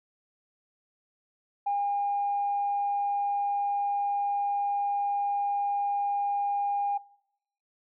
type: tone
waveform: sine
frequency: 809 Hz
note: G#5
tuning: 46 cents flat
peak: -24 dBFS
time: 1.66-6.98 s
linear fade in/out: 10 ms
effects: noise-tail reverb RT60 0.8 s tail -23 dB re dry + tanh soft clip ceiling -20 dBFS